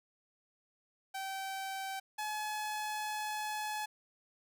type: tone pair in turn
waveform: sawtooth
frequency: 773 / 850.9 Hz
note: G5 / G#5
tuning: -24 / +42 cents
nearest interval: major second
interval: 166 cents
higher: second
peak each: -34 / -32 dBFS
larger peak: second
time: 1.14-2 / 2.18-3.86 s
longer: second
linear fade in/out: 10 ms
effects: none